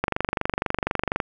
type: click train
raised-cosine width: 0.5 ms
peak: -7 dBFS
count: 29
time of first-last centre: 0.04-1.202 s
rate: 24.1 Hz
effects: none